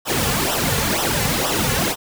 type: noise with flanger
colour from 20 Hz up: pink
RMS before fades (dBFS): -20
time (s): 0.05-1.96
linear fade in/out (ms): 50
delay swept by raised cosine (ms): 0.44 to 3.24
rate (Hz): 2.1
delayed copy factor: -0.8
effects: none